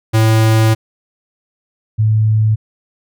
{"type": "tone pair in turn", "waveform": ["square", "sine"], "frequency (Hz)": [110.9, 108.74], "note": ["A2", "A2"], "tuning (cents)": [14, -20], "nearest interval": "unison", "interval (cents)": 34, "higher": "first", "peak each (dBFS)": -9, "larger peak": "neither", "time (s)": [[0.13, 0.75], [1.98, 2.56]], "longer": "first", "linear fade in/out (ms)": 20, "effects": []}